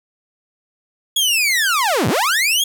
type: linear two-way sweep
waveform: sawtooth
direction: down then up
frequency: 3378 to 87.31 to 3378 Hz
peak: -11 dBFS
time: 1.16-2.64 s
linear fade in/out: 5 ms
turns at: 2.08 s
effects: none